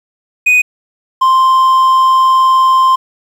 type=tone pair in turn; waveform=triangle; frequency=2489 / 1046.5 Hz; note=D#7 / C6; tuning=0 / 0 cents; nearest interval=octave + minor third; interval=1500 cents; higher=first; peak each=-4 / -4 dBFS; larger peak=neither; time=0.46-0.62 / 1.21-2.96 s; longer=second; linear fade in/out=10 ms; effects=7-bit

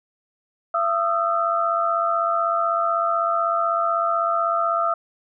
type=tone cluster; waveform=sine; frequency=675 / 1233 / 1329 Hz; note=E5 / D#6 / E6; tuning=+41 / -16 / +14 cents; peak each=-23 dBFS; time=0.74-4.94 s; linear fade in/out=5 ms; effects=none

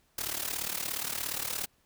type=noise with amplitude modulation; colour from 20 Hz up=white; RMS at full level=-31 dBFS; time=0.18-1.66 s; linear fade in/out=5 ms; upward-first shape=sine; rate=37.1 Hz; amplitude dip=80%; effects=pink hiss -69 dBFS RMS until 1.85 s

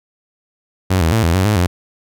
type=tone with pitch steps; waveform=sawtooth; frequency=93.7 / 81.2 / 112.5 / 83.4 / 94 / 105.8 / 88.6 Hz; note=F#2 / E2 / A2 / E2 / F#2 / G#2 / F2; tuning=+22 / -26 / +39 / +21 / +28 / +33 / +25 cents; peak=-8 dBFS; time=0.9-1.67 s; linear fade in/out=10 ms; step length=110 ms; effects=none

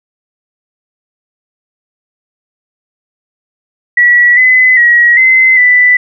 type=tone with pitch steps; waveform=sine; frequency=1937 / 2020 / 1907 / 2054 / 1985 Hz; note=B6 / B6 / A#6 / C7 / B6; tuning=-34 / +39 / +39 / -33 / +8 cents; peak=-3 dBFS; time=3.97-5.97 s; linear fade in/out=5 ms; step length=400 ms; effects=none

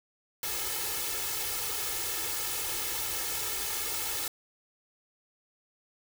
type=noise with comb filter; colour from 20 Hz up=white; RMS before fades=-33 dBFS; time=0.43-4.28 s; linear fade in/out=2 ms; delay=2.3 ms; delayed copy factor=+0.9; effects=none

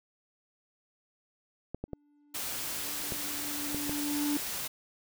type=clicks; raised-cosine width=2 ms; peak=-22 dBFS; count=6; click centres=1.746 / 1.84 / 1.933 / 3.122 / 3.746 / 3.895 s
type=tone with exponential growth; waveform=triangle; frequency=292.1 Hz; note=D4; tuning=9 cents flat; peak=-25 dBFS; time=1.88-4.37 s; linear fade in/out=1 ms; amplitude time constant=540 ms
type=noise; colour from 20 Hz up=white; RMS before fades=-36 dBFS; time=2.34-4.68 s; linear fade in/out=10 ms
effects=none

